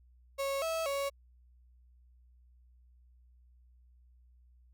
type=tone with pitch steps; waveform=35% pulse; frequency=550 / 651 / 557 Hz; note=C#5 / E5 / C#5; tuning=-14 / -22 / +8 cents; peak=-30 dBFS; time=0.38-1.1 s; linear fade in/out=20 ms; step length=240 ms; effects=added 61 Hz sine -59 dBFS peak until 4.73 s